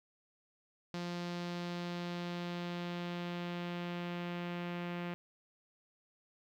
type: tone with low-pass filter sweep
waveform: sawtooth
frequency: 174.61 Hz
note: F3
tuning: in tune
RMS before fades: -40 dBFS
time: 0.94-5.14 s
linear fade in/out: 0 ms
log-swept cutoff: 4800 to 2600 Hz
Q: 1.7
effects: 12-bit